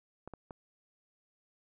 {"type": "clicks", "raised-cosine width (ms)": 1, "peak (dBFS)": -30, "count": 3, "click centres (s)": [0.276, 0.337, 0.508], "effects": []}